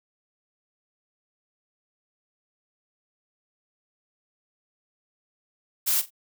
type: noise with echo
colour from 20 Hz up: blue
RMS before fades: -23 dBFS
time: 5.86-6.02 s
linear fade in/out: 20 ms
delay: 43 ms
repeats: 2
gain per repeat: -15 dB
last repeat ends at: 6.106 s
effects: none